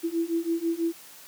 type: beating tone pair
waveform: sine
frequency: 330.1 / 336.2 Hz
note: E4 / E4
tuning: +2 / +34 cents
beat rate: 6.1 Hz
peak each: -28 / -27 dBFS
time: 0.03-0.93 s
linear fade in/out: 20 ms
effects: white hiss -48 dBFS RMS until 1.27 s + high-pass 150 Hz 12 dB/octave